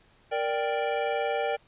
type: chord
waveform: square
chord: G minor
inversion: first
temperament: equal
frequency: 466.2 / 587.3 / 784 Hz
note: Bb4 / D5 / G5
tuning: 0 / 0 / 0 cents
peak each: -31 dBFS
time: 0.31-1.57 s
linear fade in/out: 20 ms
effects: pink hiss -61 dBFS RMS until 1.67 s + resampled to 8000 Hz